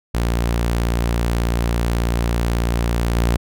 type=tone with level steps; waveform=sawtooth; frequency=58.27 Hz; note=A#1; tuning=in tune; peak=-13 / -11 dBFS; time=0.14-3.37 s; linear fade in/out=10 ms; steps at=3.16 s; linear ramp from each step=2 ms; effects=none